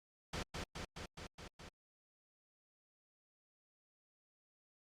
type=noise with echo; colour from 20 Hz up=pink; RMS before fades=-41 dBFS; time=0.33-0.43 s; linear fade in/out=5 ms; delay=210 ms; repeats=6; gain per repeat=-2 dB; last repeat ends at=1.69 s; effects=low-pass 6000 Hz 12 dB/octave + Opus 48 kbps